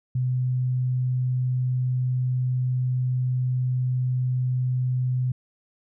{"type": "tone", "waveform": "sine", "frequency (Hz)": 126.8, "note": "B2", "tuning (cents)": 46, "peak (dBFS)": -21, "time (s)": [0.15, 5.32], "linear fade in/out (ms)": 5, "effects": []}